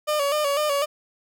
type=tone with vibrato; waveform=30% pulse; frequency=584 Hz; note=D5; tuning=10 cents flat; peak=-18 dBFS; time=0.07-0.86 s; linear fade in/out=20 ms; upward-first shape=square; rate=4 Hz; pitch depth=59 cents each way; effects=none